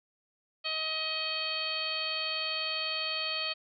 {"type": "harmonic tone", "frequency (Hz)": 632, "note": "D#5", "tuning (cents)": 27, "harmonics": [1, 2, 3, 4, 5, 6, 7], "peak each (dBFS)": [-42, -41, -44, -37, -36, -44, -35], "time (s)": [0.64, 3.54], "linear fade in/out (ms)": 20, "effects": []}